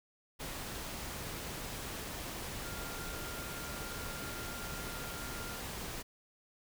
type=tone in noise; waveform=sine; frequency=1396.9 Hz; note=F6; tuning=in tune; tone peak=-48 dBFS; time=2.64-5.61 s; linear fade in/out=20 ms; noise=pink; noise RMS=-42 dBFS; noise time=0.39-6.03 s; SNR=-9 dB; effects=none